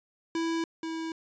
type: tone pair in turn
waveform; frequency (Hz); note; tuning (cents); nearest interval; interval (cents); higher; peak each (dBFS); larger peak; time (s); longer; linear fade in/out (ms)
square; 329.6 / 324.9; E4 / E4; 0 / -25; unison; 25; first; -28 / -33; first; 0.35-0.64 / 0.83-1.12; neither; 2
effects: resampled to 16000 Hz